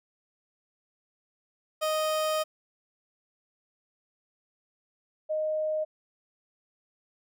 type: tone pair in turn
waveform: 30% pulse / sine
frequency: 622.3 / 619.9 Hz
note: D#5 / D#5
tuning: 0 / -7 cents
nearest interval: unison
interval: 7 cents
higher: first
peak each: -23 / -26 dBFS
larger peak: first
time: 1.81-2.44 / 5.29-5.85 s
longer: first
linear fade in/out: 20 ms
effects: none